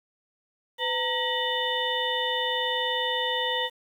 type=tone cluster; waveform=sine; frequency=504 / 920 / 1908 / 2970 / 3579 Hz; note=B4 / A#5 / A#6 / F#7 / A7; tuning=+35 / -23 / +40 / +6 / +29 cents; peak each=-31 dBFS; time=0.78-3.7 s; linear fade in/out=50 ms; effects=9-bit